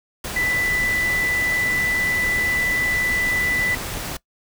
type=tone in noise; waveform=sine; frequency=1986 Hz; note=B6; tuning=9 cents sharp; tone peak=-19 dBFS; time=0.36-3.75 s; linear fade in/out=5 ms; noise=pink; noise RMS=-29 dBFS; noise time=0.24-4.17 s; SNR=+7 dB; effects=noise-tail reverb RT60 0.1 s tail -21 dB re dry